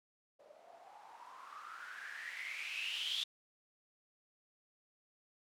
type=noise with low-pass filter sweep; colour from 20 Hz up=violet; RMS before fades=-45 dBFS; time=0.39-3.24 s; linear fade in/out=10 ms; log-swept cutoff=560 to 3500 Hz; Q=8.8; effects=none